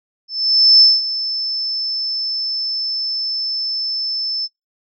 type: tone with ADSR envelope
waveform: sine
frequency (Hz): 5274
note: E8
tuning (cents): 0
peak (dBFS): -5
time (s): 0.28-4.48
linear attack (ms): 530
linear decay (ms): 200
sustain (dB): -14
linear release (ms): 35
effects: noise-tail reverb RT60 0.2 s tail -25 dB re dry